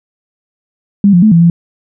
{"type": "tone with pitch steps", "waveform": "sine", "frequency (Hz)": [200.7, 175.2, 216.2, 167.9, 170.1], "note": ["G3", "F3", "A3", "E3", "F3"], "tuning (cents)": [41, 6, -30, 32, -45], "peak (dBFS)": -3, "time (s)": [1.04, 1.5], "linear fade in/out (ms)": 2, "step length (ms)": 92, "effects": []}